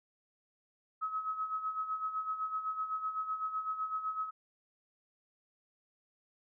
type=tone with tremolo; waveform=sine; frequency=1281 Hz; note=E6; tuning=50 cents flat; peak=-31 dBFS; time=1.01-4.31 s; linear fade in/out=20 ms; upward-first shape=sine; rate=7.9 Hz; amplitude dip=65%; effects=none